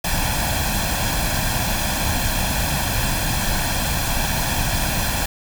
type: noise with comb filter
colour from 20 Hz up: pink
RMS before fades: -21 dBFS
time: 0.04-5.26 s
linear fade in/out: 5 ms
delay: 1.2 ms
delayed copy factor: +0.7
effects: none